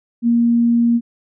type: tone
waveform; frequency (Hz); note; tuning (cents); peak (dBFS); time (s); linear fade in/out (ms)
sine; 235.1; A#3; +15; -11; 0.22-1.01; 50
effects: none